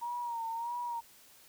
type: tone with vibrato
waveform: sine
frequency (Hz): 937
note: A#5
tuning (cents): +9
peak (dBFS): -34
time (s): 0.01-1.01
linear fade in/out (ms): 20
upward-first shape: sine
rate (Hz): 1.6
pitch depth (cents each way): 57
effects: white hiss -59 dBFS RMS until 1.48 s